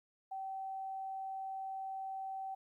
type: tone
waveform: sine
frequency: 770 Hz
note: G5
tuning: 31 cents flat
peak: -39 dBFS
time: 0.31-2.55 s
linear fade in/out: 10 ms
effects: 13-bit